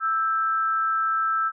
sine tone pair together, 1318.5 / 1581.6 Hz, E6 / G6, 0 / +15 cents, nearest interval minor third, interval 315 cents, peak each -21 / -30 dBFS, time 0-1.52 s, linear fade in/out 50 ms, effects none

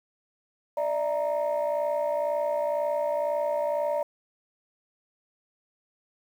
sine tone cluster, 590 / 652 / 933 Hz, D5 / E5 / A#5, +8 / -19 / +1 cents, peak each -25 / -30 / -31 dBFS, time 0.77-4.03 s, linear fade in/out 5 ms, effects tanh soft clip ceiling -19 dBFS + 9-bit

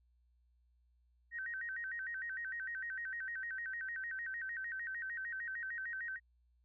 sine tone with vibrato, 1700 Hz, G#6, 40 cents sharp, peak -39 dBFS, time 1.31-6.2 s, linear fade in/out 50 ms, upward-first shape square, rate 6.6 Hz, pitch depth 170 cents each way, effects added 60 Hz sine -69 dBFS peak until 6.64 s

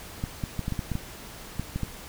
clicks, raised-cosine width 5 ms, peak -16 dBFS, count 11, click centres 0.239 / 0.438 / 0.593 / 0.681 / 0.723 / 0.792 / 0.917 / 0.954 / 1.596 / 1.76 / 1.833 s, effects pink hiss -43 dBFS RMS until 2.08 s

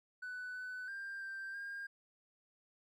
triangle tone with pitch steps, 1494 / 1502 / 1590 / 1574 / 1610 Hz, F#6 / F#6 / G6 / G6 / G6, +16 / +26 / +24 / +7 / +46 cents, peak -39 dBFS, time 0.22-1.87 s, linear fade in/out 10 ms, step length 330 ms, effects tanh soft clip ceiling -37 dBFS

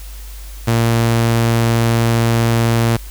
sawtooth tone, 115.7 Hz, A#2, 13 cents flat, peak -8 dBFS, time 0.67-2.97 s, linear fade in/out 10 ms, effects added 50 Hz sine -29 dBFS peak until 3.1 s + white hiss -40 dBFS RMS until 3.1 s

